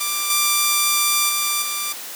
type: tone with level steps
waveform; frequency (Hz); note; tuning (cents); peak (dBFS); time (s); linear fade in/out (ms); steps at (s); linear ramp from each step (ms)
5% pulse; 1181; D6; +9; -9 / -4 / -7 / -11; 0-1.93; 10; 0.3 / 1.29 / 1.62; 2
effects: white hiss -33 dBFS RMS until 2.15 s + high-pass 300 Hz 12 dB/octave